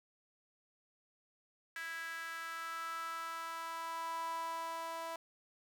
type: tone with high-pass filter sweep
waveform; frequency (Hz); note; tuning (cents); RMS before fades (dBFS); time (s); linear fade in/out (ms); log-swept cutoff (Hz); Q
sawtooth; 329.6; E4; 0; -42; 1.76-5.16; 2; 1700 to 810; 5.6
effects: none